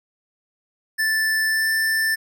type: tone with pitch glide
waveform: square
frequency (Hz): 1760 to 1773.3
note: A6 to A6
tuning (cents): 0 to +13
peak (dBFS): -19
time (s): 0.98-2.16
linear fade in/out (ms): 20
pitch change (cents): +13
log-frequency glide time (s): 1.48-1.69
effects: none